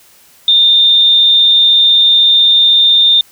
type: tone with amplitude modulation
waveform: sine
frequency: 3618 Hz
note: A7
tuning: 48 cents sharp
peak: -3 dBFS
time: 0.48-3.21 s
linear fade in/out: 2 ms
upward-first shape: sine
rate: 214 Hz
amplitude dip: 40%
effects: white hiss -45 dBFS RMS until 3.31 s